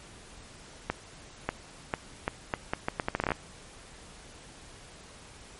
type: accelerating click train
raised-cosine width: 0.5 ms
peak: -12 dBFS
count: 16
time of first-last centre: 0.9-3.318 s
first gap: 590 ms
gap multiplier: 0.76
effects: pink hiss -50 dBFS RMS until 5.59 s + MP3 48 kbps